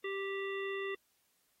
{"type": "harmonic tone", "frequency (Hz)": 392, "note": "G4", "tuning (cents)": 0, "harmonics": [1, 3, 5, 7, 9], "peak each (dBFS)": [-37, -46, -42, -47, -52], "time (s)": [0.04, 0.95], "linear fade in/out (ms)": 5, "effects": ["white hiss -75 dBFS RMS until 1.6 s", "AAC 48 kbps"]}